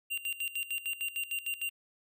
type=tone with tremolo; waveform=square; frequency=2778 Hz; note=F7; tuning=10 cents flat; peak=-32 dBFS; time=0.1-1.7 s; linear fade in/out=20 ms; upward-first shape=square; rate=6.6 Hz; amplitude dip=80%; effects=none